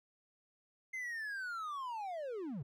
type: linear sweep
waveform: triangle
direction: down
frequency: 2093 to 116.6 Hz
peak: -37 dBFS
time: 0.93-2.63 s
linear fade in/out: 10 ms
effects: none